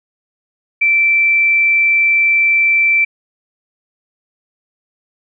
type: tone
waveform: sine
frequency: 2336 Hz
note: D7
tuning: 10 cents flat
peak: -9 dBFS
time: 0.81-3.05 s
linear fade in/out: 10 ms
effects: none